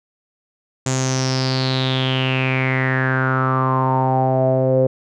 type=tone with low-pass filter sweep; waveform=sawtooth; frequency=130.81 Hz; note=C3; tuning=in tune; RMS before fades=-18 dBFS; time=0.86-4.87 s; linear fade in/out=5 ms; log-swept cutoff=7200 to 500 Hz; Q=7.6; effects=none